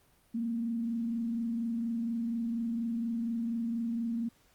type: tone with frequency modulation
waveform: sine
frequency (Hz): 231.2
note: A#3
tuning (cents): -14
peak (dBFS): -30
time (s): 0.34-4.29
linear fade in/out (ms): 10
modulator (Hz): 24.2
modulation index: 0.34
effects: pink hiss -66 dBFS RMS until 4.54 s + Opus 32 kbps